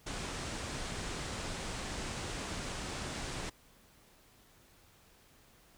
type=low-pass noise; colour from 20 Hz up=pink; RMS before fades=-40 dBFS; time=0.06-3.5 s; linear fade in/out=10 ms; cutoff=9100 Hz; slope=48 dB/octave; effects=pink hiss -63 dBFS RMS until 5.77 s